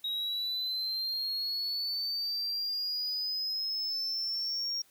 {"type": "linear sweep", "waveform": "sine", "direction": "up", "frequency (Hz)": [3801, 5588], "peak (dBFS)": -28, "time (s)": [0.04, 4.82], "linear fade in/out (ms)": 5, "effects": ["tanh soft clip ceiling -30 dBFS", "white hiss -64 dBFS RMS until 4.9 s"]}